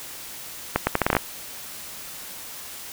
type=accelerating click train; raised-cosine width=0.5 ms; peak=-3 dBFS; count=9; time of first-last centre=0.76-1.167 s; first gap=110 ms; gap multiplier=0.76; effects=white hiss -38 dBFS RMS until 2.92 s